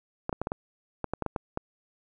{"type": "clicks", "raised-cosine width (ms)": 1, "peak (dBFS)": -15, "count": 11, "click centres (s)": [0.294, 0.328, 0.416, 0.471, 0.519, 1.043, 1.136, 1.223, 1.263, 1.362, 1.574], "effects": []}